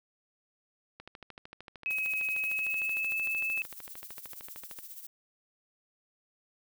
click train, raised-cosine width 0.3 ms, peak -29 dBFS, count 51, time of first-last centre 1-4.788 s, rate 13.2 Hz
sine tone with pitch glide, 2553 to 2613 Hz, D#7 to E7, +44 to -16 cents, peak -29 dBFS, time 1.86-3.62 s, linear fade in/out 0 ms, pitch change +40 cents, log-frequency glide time 2.37-3.19 s
violet noise with tremolo, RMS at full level -43 dBFS, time 1.9-5.07 s, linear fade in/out 5 ms, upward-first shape triangle, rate 15 Hz, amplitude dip 70%
effects none

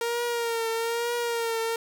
sawtooth tone with vibrato, 465 Hz, A#4, 4 cents flat, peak -22 dBFS, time 0.01-1.76 s, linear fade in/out 2 ms, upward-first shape triangle, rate 1.1 Hz, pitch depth 53 cents each way, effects none

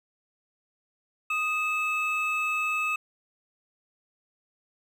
triangle tone pair together, 1244.5 / 2601 Hz, D#6 / E7, 0 / -24 cents, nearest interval octave + minor second, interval 1276 cents, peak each -28 / -25 dBFS, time 1.3-2.96 s, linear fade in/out 5 ms, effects none

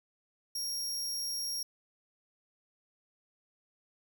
sawtooth tone, 5588 Hz, F8, in tune, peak -31 dBFS, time 0.55-1.63 s, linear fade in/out 5 ms, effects none

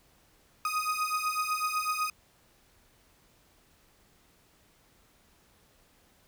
35% pulse beating tone pair, 1244.5 / 1252.5 Hz, D#6 / D#6, 0 / +11 cents, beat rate 8 Hz, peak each -30 dBFS, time 0.65-2.1 s, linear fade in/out 2 ms, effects pink hiss -64 dBFS RMS until 6.27 s

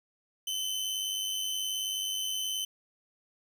sawtooth tone with amplitude modulation, 3049 Hz, G7, 49 cents flat, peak -26 dBFS, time 0.47-2.65 s, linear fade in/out 5 ms, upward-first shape sine, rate 98.8 Hz, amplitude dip 40%, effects none

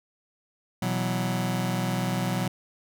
sawtooth chord, B suspended fourth, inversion none, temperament just, 123.47 / 164.63 / 185.21 Hz, B2 / E3 / F#3, 0 / -2 / +2 cents, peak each -25 / -28 / -24 dBFS, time 0.82-2.48 s, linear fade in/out 5 ms, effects none

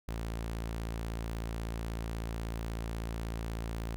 sawtooth tone, 56.3 Hz, A1, 40 cents sharp, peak -31 dBFS, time 0.08-3.96 s, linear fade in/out 0 ms, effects none

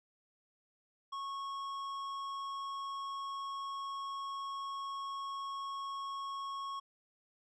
sine tone with tanh clipping, 1099 Hz, C#6, 15 cents flat, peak -40 dBFS, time 1.12-6.8 s, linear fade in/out 10 ms, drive 11 dB, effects none

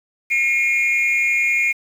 sine tone pair together, 2153 / 2422 Hz, C7 / D#7, +49 / -47 cents, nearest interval major second, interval 204 cents, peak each -16 dBFS, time 0.3-1.73 s, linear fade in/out 20 ms, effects tanh soft clip ceiling -12 dBFS + 7-bit

